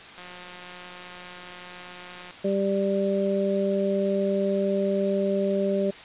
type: click train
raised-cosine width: 0.3 ms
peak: -27 dBFS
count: 382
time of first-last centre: 0.18-2.308 s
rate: 179 Hz
type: harmonic tone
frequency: 196.6 Hz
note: G3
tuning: 5 cents sharp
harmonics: 1 / 2 / 3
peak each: -26 / -26 / -26 dBFS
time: 2.44-5.91 s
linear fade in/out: 10 ms
effects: white hiss -43 dBFS RMS until 6.04 s + resampled to 8000 Hz